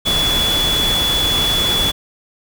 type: tone in noise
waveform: sine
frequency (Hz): 3418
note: G#7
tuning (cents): +49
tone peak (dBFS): -15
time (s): 0.05-1.92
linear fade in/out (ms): 20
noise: pink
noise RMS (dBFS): -21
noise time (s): 0.05-1.92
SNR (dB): +3
effects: none